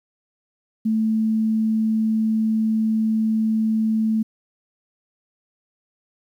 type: tone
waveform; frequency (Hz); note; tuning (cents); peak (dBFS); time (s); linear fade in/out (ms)
sine; 220; A3; 0; -17; 0.85-4.23; 10
effects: 9-bit